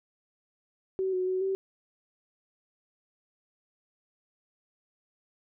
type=tone with pitch steps; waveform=sine; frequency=379.6 / 368.4 / 372.7 / 384.7 Hz; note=F#4 / F#4 / F#4 / G4; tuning=+44 / -7 / +13 / -33 cents; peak=-26 dBFS; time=0.99-1.55 s; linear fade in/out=0 ms; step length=140 ms; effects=none